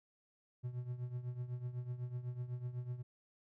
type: tone with tremolo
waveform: triangle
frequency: 123.47 Hz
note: B2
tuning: in tune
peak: -34 dBFS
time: 0.63-3.03 s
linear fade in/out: 20 ms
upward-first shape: triangle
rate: 8 Hz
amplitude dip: 80%
effects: none